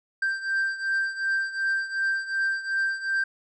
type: beating tone pair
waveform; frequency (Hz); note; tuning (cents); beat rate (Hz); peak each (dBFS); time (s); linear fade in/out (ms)
triangle; 1572 / 1574.7; G6 / G6; +4 / +7; 2.7; -24 / -28; 0.22-3.24; 5
effects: resampled to 22050 Hz